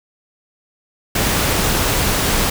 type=noise; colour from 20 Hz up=pink; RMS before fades=-17 dBFS; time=1.15-2.5 s; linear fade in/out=5 ms; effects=none